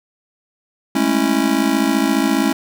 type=chord; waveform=square; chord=A major seventh; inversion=third; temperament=just; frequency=206.2 / 220 / 275 / 330 Hz; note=G#3 / A3 / C#4 / E4; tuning=-12 / 0 / -14 / +2 cents; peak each=-24 / -22 / -18 / -21 dBFS; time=0.95-2.53 s; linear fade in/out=5 ms; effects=none